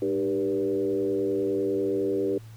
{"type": "tone with frequency modulation", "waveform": "sine", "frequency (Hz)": 392, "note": "G4", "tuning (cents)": 0, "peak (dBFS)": -23, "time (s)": [0.02, 2.38], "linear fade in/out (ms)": 2, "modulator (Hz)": 90.1, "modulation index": 1.1, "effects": ["added 111 Hz sine -42 dBFS peak until 2.56 s", "pink hiss -56 dBFS RMS until 2.56 s"]}